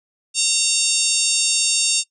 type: harmonic tone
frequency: 918 Hz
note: A#5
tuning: 27 cents flat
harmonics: 3 / 4 / 5 / 6 / 7 / 8 / 9 / 10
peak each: -25 / -25 / -25 / -25 / -25 / -25 / -25 / -25 dBFS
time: 0.34-2.04 s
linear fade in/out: 50 ms
effects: noise-tail reverb RT60 0.1 s tail -19 dB re dry